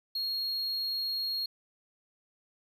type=tone; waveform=triangle; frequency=4282 Hz; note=C8; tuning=39 cents sharp; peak=-29 dBFS; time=0.15-1.46 s; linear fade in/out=5 ms; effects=11-bit